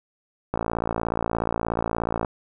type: click train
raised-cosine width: 1 ms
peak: -10 dBFS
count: 98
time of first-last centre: 0.54-2.248 s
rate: 56.8 Hz
effects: none